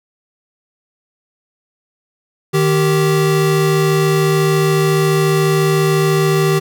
square tone pair together, 154.49 / 389.3 Hz, D#3 / G4, -12 / -12 cents, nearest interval octave + major third, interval 1600 cents, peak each -15 dBFS, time 2.53-6.6 s, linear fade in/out 20 ms, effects none

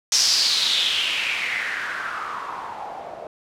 blue noise with low-pass filter sweep, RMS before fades -24 dBFS, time 0.12-3.27 s, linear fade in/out 2 ms, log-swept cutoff 5700 to 620 Hz, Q 4.7, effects none

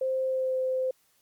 sine tone with pitch glide, 523.3 to 517.6 Hz, C5 to C5, 0 to -19 cents, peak -25 dBFS, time 0.01-0.91 s, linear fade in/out 5 ms, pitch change -19 cents, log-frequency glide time 0.26-0.57 s, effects white hiss -67 dBFS RMS until 1.21 s + Opus 48 kbps

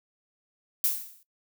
violet noise with exponential decay, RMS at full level -22 dBFS, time 0.84-1.23 s, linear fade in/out 1 ms, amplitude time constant 84 ms, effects noise-tail reverb RT60 0.1 s tail -17 dB re dry

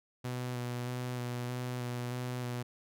sawtooth tone with vibrato, 123.47 Hz, B2, in tune, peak -31 dBFS, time 0.24-2.63 s, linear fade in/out 10 ms, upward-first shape square, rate 1.6 Hz, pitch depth 16 cents each way, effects none

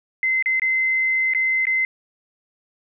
sine tone with dropouts, 2062 Hz, C7, 26 cents flat, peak -17 dBFS, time 0.23-1.85 s, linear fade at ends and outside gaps 1 ms, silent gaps 0.425-0.459 / 0.597-0.619 / 1.336-1.348 / 1.654-1.669 s, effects none

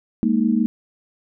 sine chord, Ab suspended second, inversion none, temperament just, 207.7 / 233.6 / 311.5 Hz, Ab3 / Bb3 / Eb4, 0 / +4 / +2 cents, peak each -20 / -18 / -23 dBFS, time 0.23-0.66 s, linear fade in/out 0 ms, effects none

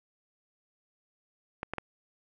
clicks, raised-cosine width 0.5 ms, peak -18 dBFS, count 3, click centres 1.631 / 1.736 / 1.783 s, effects none

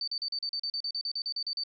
sine tone bursts, 4572 Hz, D8, 47 cents flat, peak -30 dBFS, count 16, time 0.01-1.636 s, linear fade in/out 2 ms, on 66 ms, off 38 ms, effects none

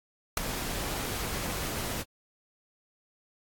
pink noise with ADSR envelope, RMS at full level -21 dBFS, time 0.37-2.04 s, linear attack 4 ms, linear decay 7 ms, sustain -13 dB, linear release 30 ms, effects AAC 64 kbps

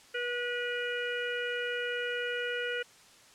harmonic tone, 485.1 Hz, B4, 31 cents flat, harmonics 1 / 3 / 4 / 5 / 6, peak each -35 / -35 / -41 / -42 / -40 dBFS, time 0.14-2.83 s, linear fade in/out 10 ms, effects white hiss -57 dBFS RMS until 3.34 s + low-pass 8000 Hz 12 dB/octave

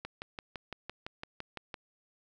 click train, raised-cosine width 0.3 ms, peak -23 dBFS, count 11, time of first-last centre 0.05-1.742 s, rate 5.91 Hz, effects none

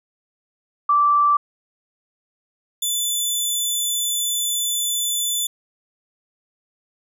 sine / 15% pulse tone pair in turn, 1167 / 3497 Hz, D6 / A7, -11 / -11 cents, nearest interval octave + perfect fifth, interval 1900 cents, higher second, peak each -13 dBFS, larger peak neither, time 0.89-1.37 / 2.82-5.47 s, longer second, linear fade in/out 5 ms, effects none

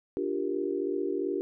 sine chord, G minor seventh, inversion second, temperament equal, 293.7 / 349.2 / 392 / 466.2 Hz, D4 / F4 / G4 / Bb4, 0 / 0 / 0 / 0 cents, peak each -34 / -33 / -31 / -37 dBFS, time 0.17-1.41 s, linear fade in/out 0 ms, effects none

